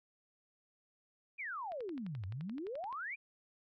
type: exponential two-way sweep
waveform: sine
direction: down then up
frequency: 2492 to 89.1 to 2492 Hz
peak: -39 dBFS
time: 1.38-3.16 s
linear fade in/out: 20 ms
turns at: 2.26 s
type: click train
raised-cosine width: 0.3 ms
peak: -37 dBFS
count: 15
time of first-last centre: 1.72-2.927 s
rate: 11.6 Hz
effects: none